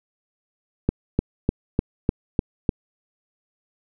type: click train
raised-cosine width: 3 ms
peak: -5 dBFS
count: 7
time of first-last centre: 0.89-2.692 s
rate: 3.33 Hz
effects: none